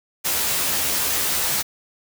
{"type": "noise with comb filter", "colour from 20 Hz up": "white", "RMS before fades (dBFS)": -22, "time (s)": [0.24, 1.63], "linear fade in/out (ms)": 20, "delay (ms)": 14, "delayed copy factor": 1, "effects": []}